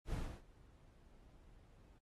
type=noise with ADSR envelope; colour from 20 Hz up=brown; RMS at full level=-40 dBFS; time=0.05-1.99 s; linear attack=77 ms; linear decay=290 ms; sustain=-23 dB; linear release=11 ms; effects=AAC 32 kbps